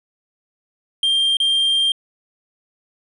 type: tone with dropouts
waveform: triangle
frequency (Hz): 3185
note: G7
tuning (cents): +27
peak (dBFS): -13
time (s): 1.03-1.92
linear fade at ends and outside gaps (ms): 2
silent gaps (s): 1.37-1.401
effects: resampled to 24000 Hz